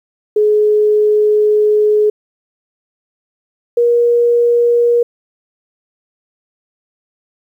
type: tone pair in turn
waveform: sine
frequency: 422.7 / 475.6 Hz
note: G#4 / A#4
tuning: +31 / +35 cents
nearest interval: major second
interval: 204 cents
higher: second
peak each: -8 / -8 dBFS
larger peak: neither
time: 0.36-2.1 / 3.77-5.03 s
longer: first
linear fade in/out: 5 ms
effects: 8-bit